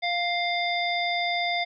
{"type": "harmonic tone with a mistuned harmonic", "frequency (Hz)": 698.5, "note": "F5", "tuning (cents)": 0, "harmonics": [1, 3, 5, 7], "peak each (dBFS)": [-27, -28, -31, -37], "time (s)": [0.02, 1.65], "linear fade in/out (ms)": 20, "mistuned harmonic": 5, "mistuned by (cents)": 45, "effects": []}